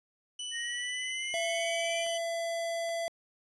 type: tone with pitch glide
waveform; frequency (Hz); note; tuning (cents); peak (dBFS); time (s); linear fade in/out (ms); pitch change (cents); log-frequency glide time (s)
sawtooth; 2978 to 3028; F#7 to F#7; +11 to +39; -33; 0.39-2.18; 5; +28; 1.38-1.45
type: linear sweep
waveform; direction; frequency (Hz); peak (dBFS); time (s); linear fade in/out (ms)
triangle; up; 1844 to 2380; -34; 0.51-2.06; 50
type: tone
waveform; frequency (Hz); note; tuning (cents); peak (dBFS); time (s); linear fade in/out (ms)
square; 671; E5; +31; -32; 1.34-3.08; 0
type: clicks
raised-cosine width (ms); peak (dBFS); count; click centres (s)
0.3; -34 / -39; 2; 2.065 / 2.891
effects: resampled to 24000 Hz